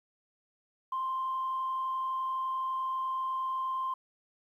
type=tone with frequency modulation; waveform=sine; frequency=1048 Hz; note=C6; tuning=2 cents sharp; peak=-29 dBFS; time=0.92-3.94 s; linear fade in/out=5 ms; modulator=31.7 Hz; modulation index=0.33; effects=tanh soft clip ceiling -26 dBFS + 11-bit